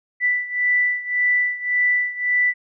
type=beating tone pair; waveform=sine; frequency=1977 / 1978.8 Hz; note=B6 / B6; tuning=+1 / +3 cents; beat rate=1.8 Hz; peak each=-19 / -22 dBFS; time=0.2-2.54 s; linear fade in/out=50 ms; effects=none